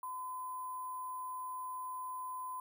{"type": "tone with sample-and-hold", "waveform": "sine", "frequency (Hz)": 1017, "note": "C6", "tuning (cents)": -50, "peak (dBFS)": -39, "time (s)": [0.03, 2.6], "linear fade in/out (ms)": 2, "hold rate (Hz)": 11025, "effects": []}